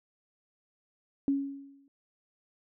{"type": "tone with exponential decay", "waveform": "sine", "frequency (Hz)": 277.2, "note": "C#4", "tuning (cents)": 0, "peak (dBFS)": -22, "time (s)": [1.28, 1.88], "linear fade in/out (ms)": 1, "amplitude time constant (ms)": 130, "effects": []}